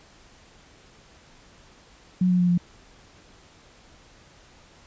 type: tone with pitch steps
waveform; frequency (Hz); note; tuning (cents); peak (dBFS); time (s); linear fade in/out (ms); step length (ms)
sine; 182.5 / 180.09 / 177.71 / 175.37; F#3 / F#3 / F3 / F3; -24 / -47 / +30 / +7; -17; 2.21-2.578; 5; 92
effects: pink hiss -53 dBFS RMS until 4.86 s + resampled to 16000 Hz